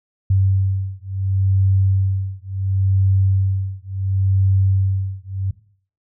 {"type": "beating tone pair", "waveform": "sine", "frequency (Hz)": [95.9, 96.61], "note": ["G2", "G2"], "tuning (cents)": [-37, -25], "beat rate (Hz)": 0.71, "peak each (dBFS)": -18, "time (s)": [0.3, 5.51], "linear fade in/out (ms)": 5, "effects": ["noise-tail reverb RT60 0.5 s tail -17 dB re dry"]}